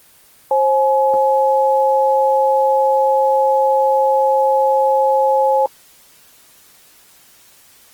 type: tone pair together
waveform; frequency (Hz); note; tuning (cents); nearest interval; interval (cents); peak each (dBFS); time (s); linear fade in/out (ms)
sine; 533 / 846.1; C5 / G#5; +32 / +32; minor sixth; 800; -14; 0.51-5.66; 2
effects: white hiss -48 dBFS RMS until 7.93 s + Opus 24 kbps